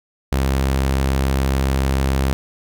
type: tone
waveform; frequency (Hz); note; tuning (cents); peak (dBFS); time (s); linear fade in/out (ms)
sawtooth; 67; C2; +42; -12; 0.32-2.33; 0
effects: none